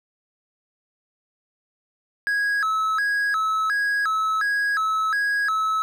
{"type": "tone with vibrato", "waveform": "triangle", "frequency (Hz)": 1464, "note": "F#6", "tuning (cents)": -19, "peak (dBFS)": -18, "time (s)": [2.27, 5.82], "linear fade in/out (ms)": 0, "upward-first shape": "square", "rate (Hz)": 1.4, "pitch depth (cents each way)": 210, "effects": []}